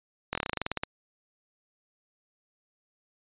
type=slowing click train; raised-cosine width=0.3 ms; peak=-13 dBFS; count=14; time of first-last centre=0.33-0.835 s; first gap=22 ms; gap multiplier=1.09; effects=resampled to 8000 Hz